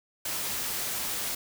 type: noise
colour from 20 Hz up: white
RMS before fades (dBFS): -32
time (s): 0.25-1.35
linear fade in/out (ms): 5
effects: none